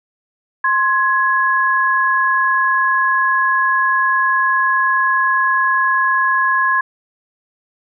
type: tone pair together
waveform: sine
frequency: 1055 / 1674.7 Hz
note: C6 / G#6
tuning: +14 / +14 cents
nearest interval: minor sixth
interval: 800 cents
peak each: -15 dBFS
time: 0.64-6.81 s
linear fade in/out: 5 ms
effects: none